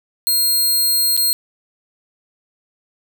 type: tone with dropouts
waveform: 10% pulse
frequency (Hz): 4200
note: C8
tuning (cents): +6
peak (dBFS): -7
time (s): 0.27-1.33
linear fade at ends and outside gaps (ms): 0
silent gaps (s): 1.166-1.175
effects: none